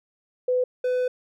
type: tone pair in turn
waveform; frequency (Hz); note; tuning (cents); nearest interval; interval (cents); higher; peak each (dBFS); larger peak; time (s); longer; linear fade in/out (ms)
sine / triangle; 502 / 502; B4 / B4; +28 / +28; unison; 0; neither; -19; neither; 0.48-0.64 / 0.84-1.08; second; 5
effects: none